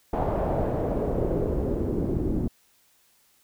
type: noise with low-pass filter sweep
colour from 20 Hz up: pink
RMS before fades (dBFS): -26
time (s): 0.13-2.48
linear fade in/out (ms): 5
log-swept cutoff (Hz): 760 to 300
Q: 2.3
effects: white hiss -63 dBFS RMS until 3.43 s